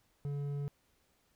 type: tone with hard clipping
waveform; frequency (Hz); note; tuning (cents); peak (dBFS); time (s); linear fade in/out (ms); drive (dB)
sine; 142.9; D3; -47; -36; 0.25-0.68; 0; 6
effects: pink hiss -73 dBFS RMS until 1.35 s